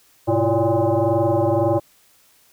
sine tone with frequency modulation, 125.4 Hz, B2, 27 cents sharp, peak -15 dBFS, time 0.27-1.8 s, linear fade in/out 20 ms, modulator 229 Hz, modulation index 3, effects white hiss -56 dBFS RMS until 2.52 s

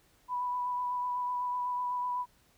sine tone with vibrato, 987.8 Hz, B5, in tune, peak -30 dBFS, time 0.28-2.26 s, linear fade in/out 50 ms, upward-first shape sine, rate 8 Hz, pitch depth 15 cents each way, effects pink hiss -66 dBFS RMS until 2.57 s

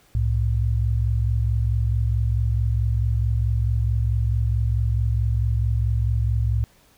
sine tone pair together, 65.41 / 110 Hz, C2 / A2, 0 / 0 cents, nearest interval major sixth, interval 900 cents, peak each -21 dBFS, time 0.15-6.64 s, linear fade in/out 0 ms, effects pink hiss -57 dBFS RMS until 6.97 s

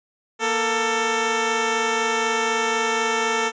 10% pulse tone pair together, 234.7 / 445.4 Hz, A#3 / A4, +12 / +21 cents, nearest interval major seventh, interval 1109 cents, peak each -20 / -12 dBFS, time 0.39-3.52 s, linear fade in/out 50 ms, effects resampled to 16000 Hz

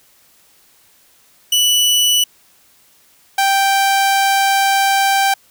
sawtooth tone pair in turn, 2960 / 784 Hz, F#7 / G5, 0 / 0 cents, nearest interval octave + major seventh, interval 2300 cents, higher first, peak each -8 dBFS, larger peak neither, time 1.52-2.24 / 3.38-5.34 s, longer second, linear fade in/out 5 ms, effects white hiss -52 dBFS RMS until 5.5 s

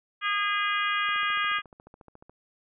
harmonic tone, 409.1 Hz, G#4, 26 cents flat, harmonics 3 / 4 / 5 / 6 / 7 / 8, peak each -28 / -30 / -32 / -34 / -35 / -36 dBFS, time 0.21-1.62 s, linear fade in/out 50 ms
click train, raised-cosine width 1 ms, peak -35 dBFS, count 18, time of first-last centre 1.09-2.296 s, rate 14.1 Hz
effects none

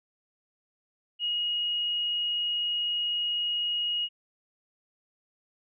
sine tone, 2884 Hz, F#7, 45 cents flat, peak -26 dBFS, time 1.19-4.09 s, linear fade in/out 50 ms, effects none

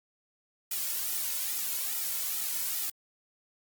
blue noise with flanger, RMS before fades -32 dBFS, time 0.71-2.9 s, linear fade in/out 5 ms, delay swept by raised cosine 1.8 to 2.54 ms, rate 2.4 Hz, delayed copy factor -1, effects Opus 48 kbps

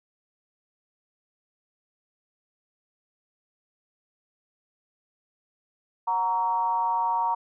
sine tone with frequency modulation, 932.3 Hz, A#5, in tune, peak -22 dBFS, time 6.07-7.35 s, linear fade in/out 10 ms, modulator 199 Hz, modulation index 0.62, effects none

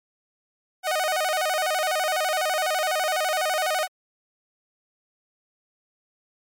sawtooth tone with vibrato, 679 Hz, F5, 49 cents flat, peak -18 dBFS, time 0.83-3.88 s, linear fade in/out 50 ms, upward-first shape square, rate 12 Hz, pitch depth 160 cents each way, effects MP3 96 kbps

